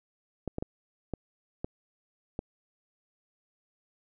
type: clicks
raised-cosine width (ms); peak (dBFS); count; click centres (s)
2; -19; 6; 0.477 / 0.584 / 0.625 / 1.137 / 1.645 / 2.391
effects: none